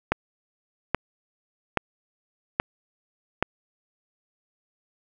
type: click train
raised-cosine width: 0.5 ms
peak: -5 dBFS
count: 5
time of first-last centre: 0.12-3.426 s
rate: 1.21 Hz
effects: none